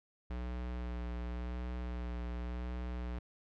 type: tone with vibrato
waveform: square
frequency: 60.6 Hz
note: B1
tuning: 32 cents flat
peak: -38 dBFS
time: 0.3-3.19 s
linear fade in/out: 5 ms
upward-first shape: sine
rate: 0.9 Hz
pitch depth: 21 cents each way
effects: low-pass 3000 Hz 12 dB/octave